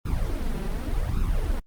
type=noise with flanger; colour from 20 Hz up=brown; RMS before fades=-25 dBFS; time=0.05-1.6 s; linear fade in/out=10 ms; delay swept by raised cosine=0.76 to 5.16 ms; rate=0.87 Hz; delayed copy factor=+0.9; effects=Opus 32 kbps